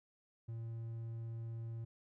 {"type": "tone", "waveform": "triangle", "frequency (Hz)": 114.5, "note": "A#2", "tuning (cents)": -31, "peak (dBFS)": -39, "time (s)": [0.48, 1.85], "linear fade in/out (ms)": 10, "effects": []}